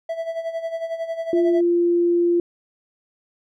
triangle tone with tremolo, 659.3 Hz, E5, in tune, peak -20 dBFS, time 0.09-1.61 s, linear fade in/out 5 ms, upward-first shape sine, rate 11 Hz, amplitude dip 70%
sine tone, 346 Hz, F4, 16 cents flat, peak -15 dBFS, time 1.33-2.4 s, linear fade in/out 2 ms
effects none

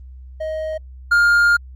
triangle tone pair in turn, 628 / 1409.8 Hz, D#5 / F6, +16 / +16 cents, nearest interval octave + major second, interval 1400 cents, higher second, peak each -20 / -9 dBFS, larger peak second, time 0.4-0.78 / 1.11-1.57 s, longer second, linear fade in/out 10 ms, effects added 64 Hz sine -35 dBFS peak until 1.75 s + Opus 32 kbps

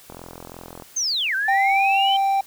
click train, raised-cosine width 1 ms, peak -23 dBFS, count 32, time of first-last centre 0.1-0.823 s, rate 42.9 Hz
sine linear two-way sweep, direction down then up, 6500 to 1517 to 3126 Hz, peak -20 dBFS, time 0.96-2.17 s, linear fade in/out 10 ms, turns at 1.35 s
triangle tone, 784 Hz, G5, in tune, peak -15 dBFS, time 1.48-2.41 s, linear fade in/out 5 ms
effects white hiss -48 dBFS RMS until 2.46 s

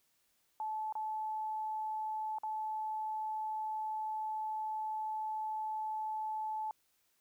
sine tone with dropouts, 867 Hz, A5, 26 cents flat, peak -35 dBFS, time 0.6-6.71 s, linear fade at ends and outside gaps 1 ms, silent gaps 0.925-0.953 / 2.385-2.434 s, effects white hiss -75 dBFS RMS until 7.2 s

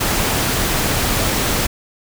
pink noise, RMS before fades -18 dBFS, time 0-1.67 s, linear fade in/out 10 ms, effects none

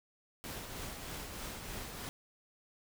pink noise with tremolo, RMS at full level -42 dBFS, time 0.44-2.09 s, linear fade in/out 0 ms, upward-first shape triangle, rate 3.2 Hz, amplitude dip 40%, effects none

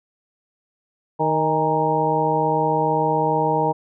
harmonic tone with a mistuned harmonic, 155.56 Hz, D#3, in tune, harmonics 1 / 2 / 3 / 4 / 5 / 6, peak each -26 / -27 / -23 / -26 / -23 / -22 dBFS, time 1.19-3.73 s, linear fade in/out 20 ms, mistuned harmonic 5, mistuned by +72 cents, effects none

